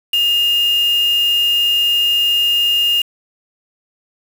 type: tone with quantisation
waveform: sine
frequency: 2831 Hz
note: F7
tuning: 23 cents sharp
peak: -12 dBFS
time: 0.13-3.02 s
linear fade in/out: 5 ms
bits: 4
effects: none